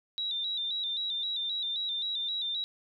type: tone with vibrato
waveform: sine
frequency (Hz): 3729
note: A#7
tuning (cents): 0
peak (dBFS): -30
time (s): 0.18-2.64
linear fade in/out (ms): 0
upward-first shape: square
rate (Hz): 3.8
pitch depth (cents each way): 65
effects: none